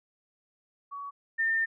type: tone pair in turn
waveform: sine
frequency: 1128 / 1807 Hz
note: C#6 / A6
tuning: +30 / +46 cents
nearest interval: minor sixth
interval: 816 cents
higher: second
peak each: -36 / -24 dBFS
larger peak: second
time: 0.91-1.11 / 1.38-1.66 s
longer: second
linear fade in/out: 20 ms
effects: none